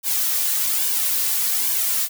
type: noise with flanger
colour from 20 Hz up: blue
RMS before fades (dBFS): -21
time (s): 0.03-2.09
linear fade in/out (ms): 50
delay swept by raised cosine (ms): 1.5 to 3.2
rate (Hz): 1.2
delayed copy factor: -0.8
effects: none